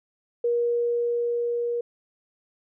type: tone with level ramp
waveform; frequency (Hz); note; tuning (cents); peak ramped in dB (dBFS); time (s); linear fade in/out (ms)
sine; 475.4; A#4; +34; -20 to -24; 0.44-1.81; 5
effects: none